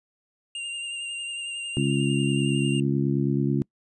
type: tone with vibrato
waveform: square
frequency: 2794 Hz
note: F7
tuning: in tune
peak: -31 dBFS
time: 0.55-2.8 s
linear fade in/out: 2 ms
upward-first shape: sine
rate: 11 Hz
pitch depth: 22 cents each way
type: harmonic tone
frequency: 69.3 Hz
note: C#2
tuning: in tune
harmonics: 2 / 3 / 4 / 5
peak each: -24 / -27 / -27 / -29 dBFS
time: 1.77-3.62 s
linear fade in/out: 0 ms
effects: noise-tail reverb RT60 0.1 s tail -26 dB re dry + resampled to 24000 Hz